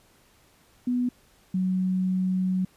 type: tone pair in turn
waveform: sine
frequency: 246.9 / 185.72 Hz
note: B3 / F#3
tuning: 0 / +7 cents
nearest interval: perfect fourth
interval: 493 cents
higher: first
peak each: -22 dBFS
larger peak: neither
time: 0.87-1.09 / 1.54-2.65 s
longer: second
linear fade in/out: 5 ms
effects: pink hiss -60 dBFS RMS until 2.76 s + resampled to 32000 Hz